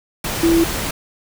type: tone in noise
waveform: sine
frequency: 332.8 Hz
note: E4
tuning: 17 cents sharp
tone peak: -11 dBFS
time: 0.43-0.64 s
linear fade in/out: 5 ms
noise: pink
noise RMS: -23 dBFS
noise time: 0.24-0.91 s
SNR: +9 dB
effects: none